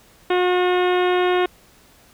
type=harmonic tone with a mistuned harmonic; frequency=361 Hz; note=F#4; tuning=43 cents flat; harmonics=1 / 2 / 3 / 4 / 5 / 6 / 7 / 8 / 9 / 10; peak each=-17 / -23 / -27 / -29 / -31 / -33 / -34 / -35 / -36 / -37 dBFS; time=0.3-1.46 s; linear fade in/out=5 ms; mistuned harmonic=10; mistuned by=+43 cents; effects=pink hiss -52 dBFS RMS until 2.13 s